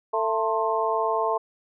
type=harmonic tone with a mistuned harmonic; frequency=222.7 Hz; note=A3; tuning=21 cents sharp; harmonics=2 / 3 / 4 / 5; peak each=-27 / -27 / -27 / -27 dBFS; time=0.13-1.38 s; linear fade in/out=10 ms; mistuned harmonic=5; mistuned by=-85 cents; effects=none